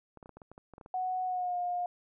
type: clicks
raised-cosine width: 1 ms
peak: -35 dBFS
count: 12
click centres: 0.173 / 0.228 / 0.259 / 0.293 / 0.37 / 0.418 / 0.516 / 0.579 / 0.737 / 0.781 / 0.812 / 0.861 s
type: tone with pitch glide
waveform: sine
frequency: 740 to 711.5 Hz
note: F#5 to F5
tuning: 0 to +32 cents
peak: -30 dBFS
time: 0.94-1.86 s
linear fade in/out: 2 ms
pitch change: -68 cents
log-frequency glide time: 1.25-1.57 s
effects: none